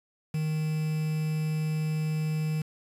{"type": "tone with quantisation", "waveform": "triangle", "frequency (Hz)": 155.56, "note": "D#3", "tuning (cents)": 0, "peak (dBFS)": -24, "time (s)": [0.34, 2.62], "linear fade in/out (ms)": 5, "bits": 7, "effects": ["resampled to 32000 Hz"]}